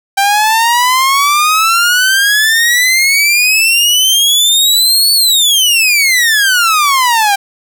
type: exponential two-way sweep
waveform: sawtooth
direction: up then down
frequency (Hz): 782 to 4491 to 782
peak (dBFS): -4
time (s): 0.17-7.36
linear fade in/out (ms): 10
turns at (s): 5.13
effects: none